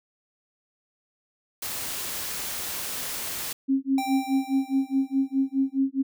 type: noise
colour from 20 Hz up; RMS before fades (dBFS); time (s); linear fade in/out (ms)
white; -32; 1.62-3.53; 5
type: tone with tremolo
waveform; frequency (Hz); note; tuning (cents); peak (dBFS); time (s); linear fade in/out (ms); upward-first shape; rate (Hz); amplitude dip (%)
sine; 269.7; C#4; -47; -18; 3.68-6.03; 20; sine; 4.8; 100
type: tone with exponential decay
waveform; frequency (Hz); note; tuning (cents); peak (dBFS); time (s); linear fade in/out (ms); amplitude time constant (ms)
square; 784; G5; 0; -27; 3.98-5.78; 2; 390
effects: none